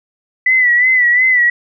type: tone with vibrato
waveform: sine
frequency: 1984 Hz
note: B6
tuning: 7 cents sharp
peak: -8 dBFS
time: 0.46-1.5 s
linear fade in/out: 5 ms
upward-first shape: sine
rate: 2.8 Hz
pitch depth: 63 cents each way
effects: none